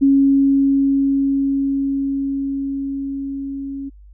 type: tone with level ramp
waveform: sine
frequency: 275.1 Hz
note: C#4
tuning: 13 cents flat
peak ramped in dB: -9 to -25 dBFS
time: 0.01-3.9 s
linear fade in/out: 20 ms
effects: added 50 Hz sine -40 dBFS peak until 4.13 s